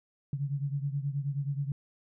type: beating tone pair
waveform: sine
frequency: 138.59 / 147.99 Hz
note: C#3 / D3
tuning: 0 / +14 cents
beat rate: 9.4 Hz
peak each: -31 / -35 dBFS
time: 0.33-1.72 s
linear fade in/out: 2 ms
effects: none